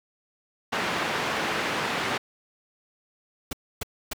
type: band-pass noise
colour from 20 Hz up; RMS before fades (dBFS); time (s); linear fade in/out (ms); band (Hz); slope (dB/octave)
white; -28; 0.72-2.18; 10; 130 to 2100; 12
type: noise bursts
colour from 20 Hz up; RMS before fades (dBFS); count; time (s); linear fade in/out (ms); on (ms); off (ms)
pink; -30; 3; 3.51-4.133; 5; 21; 280
effects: none